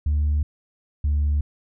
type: tone pair in turn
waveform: sine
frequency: 74.3 / 73.28 Hz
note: D2 / D2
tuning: +21 / -3 cents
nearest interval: unison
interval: 24 cents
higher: first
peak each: -16 dBFS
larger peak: neither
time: 0.06-0.43 / 1.04-1.41 s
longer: neither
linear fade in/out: 5 ms
effects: tanh soft clip ceiling -16 dBFS